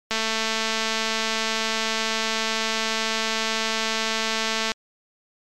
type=click train; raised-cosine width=0.2 ms; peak=-7 dBFS; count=1024; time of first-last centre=0.11-4.718 s; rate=222 Hz; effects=MP3 96 kbps